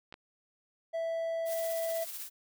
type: clicks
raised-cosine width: 0.3 ms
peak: -31 dBFS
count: 2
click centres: 0.125 / 0.141 s
type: tone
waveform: triangle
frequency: 659.3 Hz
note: E5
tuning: in tune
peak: -29 dBFS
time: 0.93-2.05 s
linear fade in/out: 20 ms
type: noise with tremolo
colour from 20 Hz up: blue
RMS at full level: -40 dBFS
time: 1.45-2.3 s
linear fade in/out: 50 ms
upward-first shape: sine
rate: 16 Hz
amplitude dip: 35%
effects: none